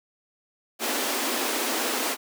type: high-pass noise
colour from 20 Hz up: pink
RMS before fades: -27 dBFS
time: 0.79-2.17 s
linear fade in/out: 50 ms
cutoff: 230 Hz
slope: 96 dB/octave
effects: none